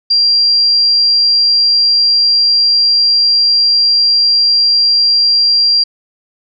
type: tone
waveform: sine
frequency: 4752 Hz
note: D8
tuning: 20 cents sharp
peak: -7 dBFS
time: 0.1-5.84 s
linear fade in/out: 10 ms
effects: none